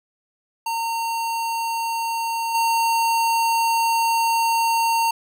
square tone with level steps, 916 Hz, A#5, 31 cents flat, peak -23 / -18 dBFS, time 0.66-5.11 s, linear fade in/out 5 ms, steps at 2.54 s, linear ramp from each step 10 ms, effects none

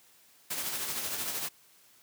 white noise with tremolo, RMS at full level -33 dBFS, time 0.5-1.49 s, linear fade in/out 10 ms, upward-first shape sine, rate 13 Hz, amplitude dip 40%, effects white hiss -61 dBFS RMS until 2.02 s + high-pass 100 Hz 12 dB/octave

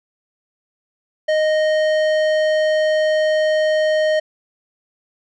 sine tone with tanh clipping, 620 Hz, D#5, 6 cents flat, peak -16 dBFS, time 1.28-4.2 s, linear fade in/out 10 ms, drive 14 dB, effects none

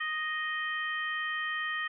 harmonic tone, 622.3 Hz, D#5, in tune, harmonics 2 / 3 / 4 / 5, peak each -37 / -32 / -45 / -41 dBFS, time 0-1.88 s, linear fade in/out 10 ms, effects none

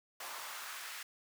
pink noise with high-pass filter sweep, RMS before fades -45 dBFS, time 0.2-1.03 s, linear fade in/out 5 ms, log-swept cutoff 840 to 1600 Hz, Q 1.5, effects none

